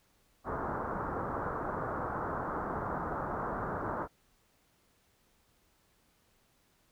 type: low-pass noise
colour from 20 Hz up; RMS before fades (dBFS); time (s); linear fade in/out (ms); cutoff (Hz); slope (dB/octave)
white; -36; 0.44-4.08; 50; 1400; 48
effects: pink hiss -70 dBFS RMS until 6.91 s